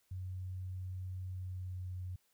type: tone with pitch glide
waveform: sine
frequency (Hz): 92.5 to 91.23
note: F#2 to F#2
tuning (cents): 0 to -24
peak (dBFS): -39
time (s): 0.11-2.16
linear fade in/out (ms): 5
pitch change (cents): -24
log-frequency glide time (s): 1.3-1.99
effects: white hiss -75 dBFS RMS until 2.33 s